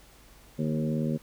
harmonic tone with a mistuned harmonic, 77.5 Hz, D#2, 6 cents flat, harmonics 2 / 3 / 4 / 5 / 6 / 7, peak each -29 / -29 / -39 / -38 / -41 / -38 dBFS, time 0.58-1.18 s, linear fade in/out 20 ms, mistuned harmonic 2, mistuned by -21 cents, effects added 50 Hz sine -56 dBFS peak until 1.22 s + pink hiss -56 dBFS RMS until 1.22 s

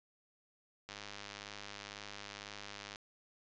click train, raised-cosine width 0.2 ms, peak -28 dBFS, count 212, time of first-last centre 0.89-2.959 s, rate 102 Hz, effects resampled to 16000 Hz

